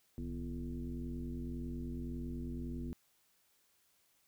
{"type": "tone with frequency modulation", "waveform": "sine", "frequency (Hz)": 155.9, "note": "D#3", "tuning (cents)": 4, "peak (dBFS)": -38, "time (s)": [0.18, 2.93], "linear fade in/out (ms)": 0, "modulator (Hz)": 90, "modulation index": 1.7, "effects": ["white hiss -73 dBFS RMS until 4.27 s"]}